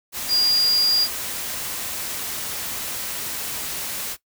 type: tone in noise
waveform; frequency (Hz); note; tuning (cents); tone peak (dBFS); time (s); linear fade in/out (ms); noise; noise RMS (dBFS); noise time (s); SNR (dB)
sine; 4819; D8; +44; -15; 0.28-1.08; 50; white; -29; 0.12-4.17; +11
effects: noise-tail reverb RT60 0.1 s tail -17 dB re dry